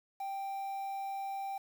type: tone with quantisation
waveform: triangle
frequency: 784 Hz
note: G5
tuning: in tune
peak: -34 dBFS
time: 0.2-1.58 s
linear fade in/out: 5 ms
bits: 9
effects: none